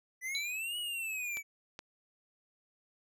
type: linear two-way sweep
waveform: square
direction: up then down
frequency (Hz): 1975.5 to 2938 to 2268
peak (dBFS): -36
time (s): 0.21-1.43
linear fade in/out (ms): 50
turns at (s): 0.78
type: tone with exponential decay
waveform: sine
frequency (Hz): 3991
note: B7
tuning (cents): +17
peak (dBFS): -31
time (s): 0.35-0.6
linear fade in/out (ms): 0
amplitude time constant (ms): 54
type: clicks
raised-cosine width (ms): 0.2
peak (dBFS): -26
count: 2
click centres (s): 1.371 / 1.791
effects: none